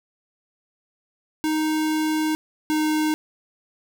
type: tone pair in turn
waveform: square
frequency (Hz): 311.1 / 308.6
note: D#4 / D#4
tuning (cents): 0 / -14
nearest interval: unison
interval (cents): 14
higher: first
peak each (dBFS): -21 / -20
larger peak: second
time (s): 1.44-2.35 / 2.7-3.14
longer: first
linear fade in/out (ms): 0
effects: none